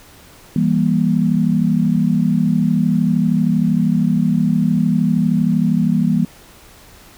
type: chord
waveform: sine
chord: E diminished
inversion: none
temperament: just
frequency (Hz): 164.81 / 197.78 / 237.3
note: E3 / G3 / Bb3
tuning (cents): 0 / +16 / +31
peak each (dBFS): -17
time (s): 0.56-6.25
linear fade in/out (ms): 2
effects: pink hiss -44 dBFS RMS until 7.17 s